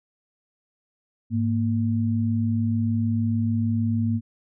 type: tone pair together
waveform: sine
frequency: 104.68 / 231.3 Hz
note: G#2 / A#3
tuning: +14 / -13 cents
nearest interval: octave + major second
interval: 1373 cents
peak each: -23 dBFS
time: 1.3-4.21 s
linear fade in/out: 50 ms
effects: none